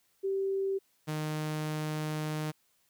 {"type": "tone pair in turn", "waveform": ["sine", "sawtooth"], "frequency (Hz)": [388.7, 153.83], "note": ["G4", "D#3"], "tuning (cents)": [-15, -19], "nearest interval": "octave + major third", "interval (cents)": 1604, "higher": "first", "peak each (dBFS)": -28, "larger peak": "neither", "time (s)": [[0.23, 0.79], [1.07, 2.52]], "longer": "second", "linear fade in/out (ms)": 20, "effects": ["white hiss -71 dBFS RMS until 2.89 s"]}